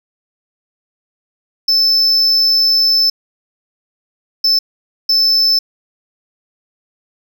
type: tone bursts at uneven times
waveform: triangle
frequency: 5270 Hz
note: E8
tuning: 1 cent flat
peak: -8 dBFS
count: 3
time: 1.68-3.1 / 4.44-4.59 / 5.09-5.59 s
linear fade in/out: 5 ms
effects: none